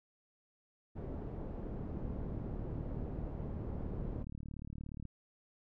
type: low-pass noise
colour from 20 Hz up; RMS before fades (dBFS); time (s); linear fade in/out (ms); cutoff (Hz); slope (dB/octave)
pink; -42; 0.95-4.24; 20; 460; 12
type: click train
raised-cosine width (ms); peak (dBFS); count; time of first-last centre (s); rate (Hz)
5; -33; 121; 1.81-5.053; 37
effects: none